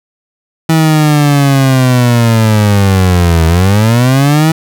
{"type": "linear two-way sweep", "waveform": "30% pulse", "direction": "down then up", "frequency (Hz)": [162.3, 80.3, 162.3], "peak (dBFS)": -3, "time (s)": [0.69, 4.52], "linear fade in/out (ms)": 5, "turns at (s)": 3.46, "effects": []}